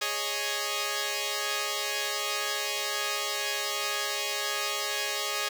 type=chord; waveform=5% pulse; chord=Ab suspended fourth; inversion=none; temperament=equal; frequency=415.3 / 554.4 / 622.3 Hz; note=Ab4 / Db5 / Eb5; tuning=0 / 0 / 0 cents; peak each=-22 / -21 / -23 dBFS; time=0.01-5.49 s; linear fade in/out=10 ms; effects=none